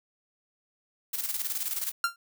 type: noise with tremolo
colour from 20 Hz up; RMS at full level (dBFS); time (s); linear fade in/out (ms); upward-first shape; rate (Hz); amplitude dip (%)
blue; -30; 1.13-1.92; 10; square; 19; 60
type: tone with exponential decay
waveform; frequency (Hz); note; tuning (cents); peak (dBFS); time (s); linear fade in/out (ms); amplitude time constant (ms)
45% pulse; 1385; F6; -15; -20; 2.04-2.16; 2; 25
effects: none